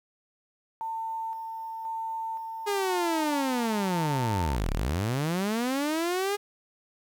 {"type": "tone with tremolo", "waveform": "sine", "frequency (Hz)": 898, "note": "A5", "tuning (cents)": 35, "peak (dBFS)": -30, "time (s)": [0.81, 4.56], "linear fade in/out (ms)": 0, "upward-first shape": "square", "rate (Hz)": 0.96, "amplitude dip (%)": 35}
{"type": "linear two-way sweep", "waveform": "sawtooth", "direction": "down then up", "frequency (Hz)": [415.3, 30.87, 415.3], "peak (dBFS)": -22, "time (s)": [2.66, 6.37], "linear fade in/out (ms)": 20, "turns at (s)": 4.72}
{"effects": ["10-bit"]}